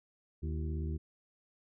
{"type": "harmonic tone with a mistuned harmonic", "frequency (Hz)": 77.4, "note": "D#2", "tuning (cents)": -9, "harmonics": [1, 2, 3, 4, 5], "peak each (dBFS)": [-34, -41, -46, -46, -49], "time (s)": [0.42, 0.98], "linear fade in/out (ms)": 20, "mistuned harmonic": 4, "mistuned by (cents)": 110, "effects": []}